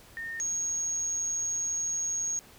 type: tone pair in turn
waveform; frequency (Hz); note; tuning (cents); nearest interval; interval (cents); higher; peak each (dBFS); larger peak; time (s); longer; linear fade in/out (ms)
sine; 1830 / 6567; A#6 / G#8; -32 / -20; octave + minor seventh; 2212; second; -34 / -28; second; 0.17-0.4 / 0.4-2.39; second; 0
effects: pink hiss -54 dBFS RMS until 2.58 s